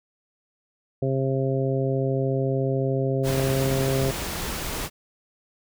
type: harmonic tone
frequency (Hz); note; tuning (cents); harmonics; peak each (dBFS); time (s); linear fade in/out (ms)
133.8; C3; +39; 1 / 2 / 3 / 4 / 5; -24 / -30 / -27 / -29 / -34; 1.02-4.11; 5
type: noise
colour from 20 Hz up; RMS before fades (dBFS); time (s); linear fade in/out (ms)
pink; -30; 3.23-4.9; 50
effects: none